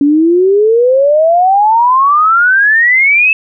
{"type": "exponential sweep", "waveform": "sine", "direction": "up", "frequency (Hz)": [279.9, 2637], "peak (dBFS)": -5, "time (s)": [0.01, 3.33], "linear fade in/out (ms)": 2, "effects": []}